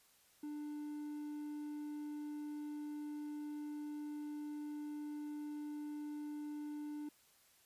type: tone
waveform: triangle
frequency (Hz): 297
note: D4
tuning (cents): +20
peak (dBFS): -40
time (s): 0.43-7.09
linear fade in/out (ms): 5
effects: white hiss -69 dBFS RMS until 7.65 s + resampled to 32000 Hz